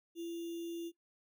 sine tone with sample-and-hold, 337.8 Hz, E4, 42 cents sharp, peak -38 dBFS, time 0.15-0.92 s, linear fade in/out 50 ms, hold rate 3150 Hz, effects noise-tail reverb RT60 0.1 s tail -18 dB re dry

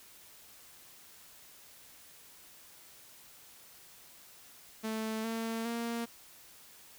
sawtooth tone with pitch steps, 220 / 226.4 / 233.1 Hz, A3 / A3 / A#3, 0 / +50 / 0 cents, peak -30 dBFS, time 4.83-6.06 s, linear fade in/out 20 ms, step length 410 ms, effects white hiss -56 dBFS RMS until 6.98 s

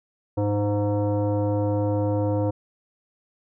sine tone with frequency modulation, 103.83 Hz, G#2, in tune, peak -20 dBFS, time 0.37-2.51 s, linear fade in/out 10 ms, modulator 412 Hz, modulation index 1.2, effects none

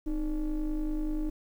triangle ring-modulated tone, 140.8 Hz, C#3, 27 cents sharp, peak -23 dBFS, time 0.06-1.3 s, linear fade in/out 10 ms, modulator 166 Hz, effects 10-bit

